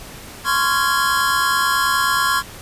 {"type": "chord", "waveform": "square", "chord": "Db major seventh", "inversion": "third", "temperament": "just", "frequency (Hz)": [1039.4, 1108.7, 1385.9, 1663.1], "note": ["C6", "Db6", "F6", "Ab6"], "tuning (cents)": [-12, 0, -14, 2], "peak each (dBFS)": -22, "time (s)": [0.44, 2.43], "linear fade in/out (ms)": 50, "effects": ["pink hiss -37 dBFS RMS until 2.61 s", "resampled to 32000 Hz"]}